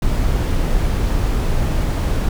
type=noise; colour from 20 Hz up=brown; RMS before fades=-17 dBFS; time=0.02-2.29 s; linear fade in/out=5 ms; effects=none